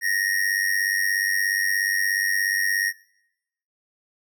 square tone with amplitude modulation, 1864.7 Hz, A#6, in tune, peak -18 dBFS, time 0.01-2.93 s, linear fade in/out 50 ms, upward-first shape sine, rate 96.9 Hz, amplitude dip 75%, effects noise-tail reverb RT60 0.9 s tail -22 dB re dry

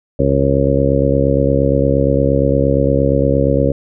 harmonic tone, 68.6 Hz, C#2, 17 cents flat, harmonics 1 / 2 / 3 / 4 / 5 / 6 / 7 / 8, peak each -19 / -17 / -23 / -18 / -23 / -23 / -18 / -17 dBFS, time 0.19-3.72 s, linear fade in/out 5 ms, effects none

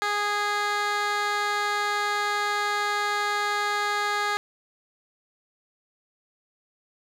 15% pulse tone with band-pass filter, 412.9 Hz, G#4, 10 cents flat, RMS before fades -26 dBFS, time 0.02-4.37 s, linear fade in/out 0 ms, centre 2100 Hz, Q 0.67, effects none

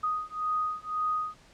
sine beating tone pair, 1244.5 / 1246.4 Hz, D#6 / D#6, 0 / +3 cents, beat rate 1.9 Hz, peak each -31 dBFS, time 0.03-1.35 s, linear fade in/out 10 ms, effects pink hiss -57 dBFS RMS until 1.53 s + low-pass 7000 Hz 12 dB/octave

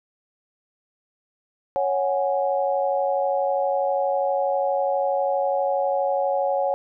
sine chord, C# suspended fourth, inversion none, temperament just, 554.4 / 739.2 / 831.5 Hz, C#5 / F#5 / G#5, 0 / -2 / +2 cents, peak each -22 / -25 / -27 dBFS, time 1.76-6.74 s, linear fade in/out 0 ms, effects none

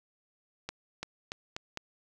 accelerating click train, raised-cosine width 0.2 ms, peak -19 dBFS, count 5, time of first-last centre 0.69-1.773 s, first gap 340 ms, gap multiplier 0.85, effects none

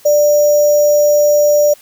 sine tone with sample-and-hold, 590 Hz, D5, 8 cents sharp, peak -7 dBFS, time 0.05-1.74 s, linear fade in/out 10 ms, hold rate 6300 Hz, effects white hiss -44 dBFS RMS until 1.81 s

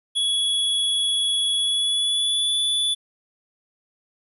square tone with pitch glide, 3369 to 3462 Hz, G#7 to A7, +24 to -29 cents, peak -20 dBFS, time 0.15-2.95 s, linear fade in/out 20 ms, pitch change +47 cents, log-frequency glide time 1.56-2.59 s, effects resampled to 32000 Hz + 10-bit

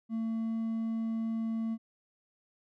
triangle tone with hard clipping, 225.2 Hz, A3, 40 cents sharp, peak -31 dBFS, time 0.09-1.78 s, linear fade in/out 50 ms, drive 5 dB, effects none

